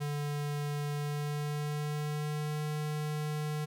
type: tone with pitch glide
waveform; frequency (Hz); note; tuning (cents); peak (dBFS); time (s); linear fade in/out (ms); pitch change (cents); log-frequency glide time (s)
square; 146.2 to 151.01; D3 to D3; -7 to +49; -33; 0-3.66; 20; +56; 0.93-2.64
effects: none